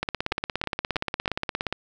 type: two click trains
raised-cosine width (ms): 0.3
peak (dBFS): -10 / -10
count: 30 / 4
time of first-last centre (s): 0.03-1.726 / 0.32-1.278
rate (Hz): 17.1 / 3.13
effects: none